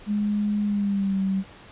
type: tone with pitch glide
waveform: sine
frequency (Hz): 207.7 to 192.67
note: G#3 to G3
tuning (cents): 0 to -30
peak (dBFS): -21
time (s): 0.06-1.44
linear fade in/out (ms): 50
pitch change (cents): -130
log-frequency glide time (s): 0.62-1.19
effects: pink hiss -47 dBFS RMS until 1.71 s + resampled to 8000 Hz